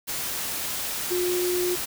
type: tone in noise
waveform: sine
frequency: 358 Hz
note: F4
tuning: 43 cents sharp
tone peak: -23 dBFS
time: 1.1-1.76 s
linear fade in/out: 20 ms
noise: white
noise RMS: -30 dBFS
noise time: 0.07-1.86 s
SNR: +4 dB
effects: none